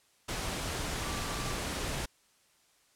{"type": "tone in noise", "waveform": "sine", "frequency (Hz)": 1167, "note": "D6", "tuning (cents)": -11, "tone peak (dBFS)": -44, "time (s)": [1.01, 1.58], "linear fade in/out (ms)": 10, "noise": "pink", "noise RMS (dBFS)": -35, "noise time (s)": [0.28, 2.06], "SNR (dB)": -12, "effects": ["white hiss -67 dBFS RMS until 2.95 s", "low-pass 10000 Hz 12 dB/octave"]}